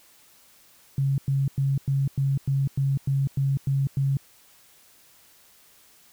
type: tone bursts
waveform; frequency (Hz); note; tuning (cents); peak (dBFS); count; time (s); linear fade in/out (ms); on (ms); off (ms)
sine; 137.2; C#3; -17; -20; 11; 0.98-4.17; 2; 200; 99
effects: white hiss -56 dBFS RMS until 6.12 s